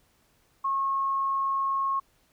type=tone; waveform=sine; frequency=1088 Hz; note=C#6; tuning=33 cents flat; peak=-24 dBFS; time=0.64-2 s; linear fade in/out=10 ms; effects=pink hiss -66 dBFS RMS until 2.32 s